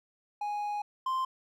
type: tone pair in turn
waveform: triangle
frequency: 829 / 1044.5 Hz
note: G#5 / C6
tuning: -3 / -3 cents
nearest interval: major third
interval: 400 cents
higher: second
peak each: -29 / -26 dBFS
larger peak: second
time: 0.41-0.82 / 1.06-1.25 s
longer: first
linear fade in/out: 5 ms
effects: none